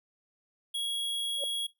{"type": "tone", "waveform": "square", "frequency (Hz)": 3318, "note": "G#7", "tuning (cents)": -2, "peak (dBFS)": -31, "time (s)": [0.74, 1.67], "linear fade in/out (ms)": 10}
{"type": "tone with exponential growth", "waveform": "sine", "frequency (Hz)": 558, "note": "C#5", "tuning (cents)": 11, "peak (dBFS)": -30, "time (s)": [1.36, 1.44], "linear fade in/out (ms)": 2, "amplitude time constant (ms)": 17}
{"effects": ["noise-tail reverb RT60 0.2 s tail -19 dB re dry"]}